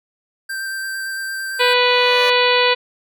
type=tone with vibrato; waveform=square; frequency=1568 Hz; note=G6; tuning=in tune; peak=-24 dBFS; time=0.49-1.74 s; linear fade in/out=10 ms; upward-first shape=square; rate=8.8 Hz; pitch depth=9 cents each way
type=tone with exponential growth; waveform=15% pulse; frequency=587.3 Hz; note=D5; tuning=in tune; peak=-18 dBFS; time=1.33-2.3 s; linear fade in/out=5 ms; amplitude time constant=210 ms
type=harmonic tone; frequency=493.3 Hz; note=B4; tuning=2 cents flat; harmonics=1 / 2 / 3 / 4 / 5 / 6 / 7 / 8 / 9; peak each=-17 / -19 / -24 / -22 / -20 / -23 / -24 / -24 / -26 dBFS; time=1.59-2.75 s; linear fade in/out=20 ms
effects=none